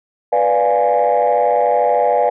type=chord; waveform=sine; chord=B diminished seventh; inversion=none; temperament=equal; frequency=493.9 / 587.3 / 698.5 / 830.6 Hz; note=B4 / D5 / F5 / Ab5; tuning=0 / 0 / 0 / 0 cents; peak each=-16 dBFS; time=0.32-2.3 s; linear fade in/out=10 ms; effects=tanh soft clip ceiling -6 dBFS